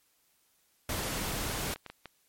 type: noise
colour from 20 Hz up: pink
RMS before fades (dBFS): -34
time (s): 0.89-1.74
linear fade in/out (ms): 2
type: clicks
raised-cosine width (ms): 0.3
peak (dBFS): -26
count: 6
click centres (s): 1.513 / 1.591 / 1.76 / 1.863 / 1.9 / 2.057
effects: white hiss -70 dBFS RMS until 2.28 s + MP3 64 kbps